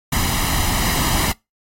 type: noise with comb filter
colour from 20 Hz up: pink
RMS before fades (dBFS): -19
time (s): 0.12-1.32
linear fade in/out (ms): 5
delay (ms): 1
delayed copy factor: +0.6
effects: noise-tail reverb RT60 0.2 s tail -23 dB re dry + AAC 48 kbps